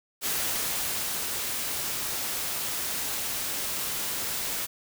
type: noise with ADSR envelope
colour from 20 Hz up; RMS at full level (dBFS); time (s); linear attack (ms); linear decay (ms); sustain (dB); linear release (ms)
white; -28; 0.21-4.67; 48; 950; -3; 22
effects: none